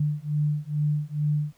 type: beating tone pair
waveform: sine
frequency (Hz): 148 / 150.3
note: D3 / D3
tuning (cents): +14 / +40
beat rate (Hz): 2.3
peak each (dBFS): -26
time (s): 0-1.53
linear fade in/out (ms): 5
effects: pink hiss -63 dBFS RMS until 1.57 s